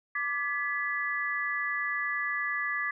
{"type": "chord", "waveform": "sine", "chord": "G# diminished", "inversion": "second", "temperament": "equal with one note detuned", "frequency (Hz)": [1174.7, 1704, 1975.5], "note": ["D6", "G#6", "B6"], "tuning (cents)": [0, 44, 0], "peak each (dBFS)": [-35, -32, -32], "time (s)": [0.15, 2.91], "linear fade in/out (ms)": 5, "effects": []}